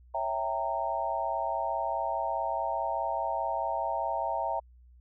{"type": "chord", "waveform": "sine", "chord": "C# diminished seventh", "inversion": "none", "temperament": "equal with one note detuned", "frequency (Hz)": [554.4, 659.3, 784, 922.2], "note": ["C#5", "E5", "G5", "Bb5"], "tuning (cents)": [0, 0, 0, -19], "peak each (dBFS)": [-38, -33, -34, -32], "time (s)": [0.14, 4.6], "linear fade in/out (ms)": 10, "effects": ["added 61 Hz sine -53 dBFS peak until 5 s"]}